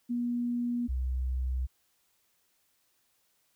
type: tone pair in turn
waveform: sine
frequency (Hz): 240.8 / 63.78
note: B3 / C2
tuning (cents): -44 / -44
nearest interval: octave + major seventh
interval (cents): 2300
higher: first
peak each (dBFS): -28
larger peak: neither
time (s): 0.09-0.88 / 0.88-1.67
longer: neither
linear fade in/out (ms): 20
effects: white hiss -72 dBFS RMS until 3.55 s